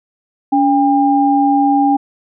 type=tone pair together; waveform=sine; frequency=283.5 / 802 Hz; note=C#4 / G5; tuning=+39 / +39 cents; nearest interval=octave + tritone; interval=1800 cents; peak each=-12 dBFS; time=0.52-1.97 s; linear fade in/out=10 ms; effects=none